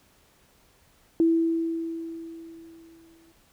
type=tone with exponential decay; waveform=sine; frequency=329.6 Hz; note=E4; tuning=in tune; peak=-16 dBFS; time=1.2-3.32 s; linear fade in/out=1 ms; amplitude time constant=460 ms; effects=pink hiss -61 dBFS RMS until 3.52 s